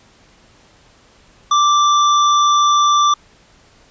square tone, 1174.7 Hz, D6, in tune, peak -11 dBFS, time 1.51-3.14 s, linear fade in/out 5 ms, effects pink hiss -50 dBFS RMS until 3.9 s + resampled to 16000 Hz

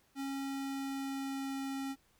square tone with pitch glide, 273.6 to 271.4 Hz, C#4 to C#4, -23 to -36 cents, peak -37 dBFS, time 0.15-1.96 s, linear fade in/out 50 ms, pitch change -13 cents, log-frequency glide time 0.35-1.58 s, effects pink hiss -70 dBFS RMS until 2.19 s

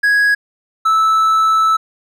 triangle tone pair in turn, 1661.2 / 1311.3 Hz, G#6 / E6, 0 / -9 cents, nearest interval major third, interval 409 cents, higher first, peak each -8 dBFS, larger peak neither, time 0.03-0.35 / 0.85-1.77 s, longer second, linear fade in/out 10 ms, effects none

